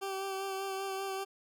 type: tone with vibrato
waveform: 20% pulse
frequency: 387.5 Hz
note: G4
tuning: 20 cents flat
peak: -30 dBFS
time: 0.01-1.25 s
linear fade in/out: 20 ms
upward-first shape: sine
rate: 5.1 Hz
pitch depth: 20 cents each way
effects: none